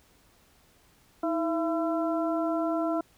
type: harmonic tone with a mistuned harmonic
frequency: 336.4 Hz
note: E4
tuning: 35 cents sharp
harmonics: 1 / 2 / 3 / 4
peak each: -28 / -29 / -38 / -36 dBFS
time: 1.23-3.01 s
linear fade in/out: 5 ms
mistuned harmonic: 1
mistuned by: -83 cents
effects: pink hiss -62 dBFS RMS until 3.17 s